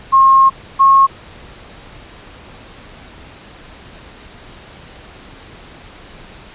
sine tone pair in turn, 1074 / 1085.9 Hz, C6 / C#6, +45 / -36 cents, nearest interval unison, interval 19 cents, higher second, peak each -5 dBFS, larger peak neither, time 0.12-0.5 / 0.79-1.07 s, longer first, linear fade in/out 20 ms, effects pink hiss -38 dBFS RMS until 6.54 s + resampled to 8000 Hz

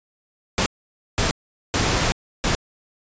pink noise bursts at uneven times, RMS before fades -20 dBFS, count 4, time 0.58-0.66 / 1.18-1.31 / 1.74-2.12 / 2.44-2.55 s, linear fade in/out 0 ms, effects resampled to 16000 Hz

